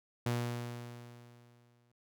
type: tone with exponential decay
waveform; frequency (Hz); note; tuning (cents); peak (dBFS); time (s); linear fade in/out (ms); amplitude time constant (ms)
sawtooth; 120; B2; -49; -26; 0.26-1.92; 5; 360
effects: none